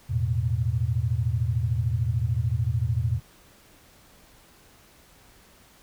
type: chord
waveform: sine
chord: E suspended fourth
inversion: none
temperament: equal with one note detuned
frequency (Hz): 83.65 / 110 / 123.47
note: E2 / A2 / B2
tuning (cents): +26 / 0 / 0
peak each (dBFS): -28 / -26 / -26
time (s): 0.09-3.2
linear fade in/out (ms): 20
effects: pink hiss -55 dBFS RMS until 5.82 s